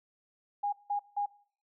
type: tone bursts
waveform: sine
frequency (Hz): 817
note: G#5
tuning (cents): -29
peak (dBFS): -28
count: 3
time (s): 0.63-1.261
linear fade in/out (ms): 10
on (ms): 97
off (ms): 170
effects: noise-tail reverb RT60 0.5 s tail -21 dB re dry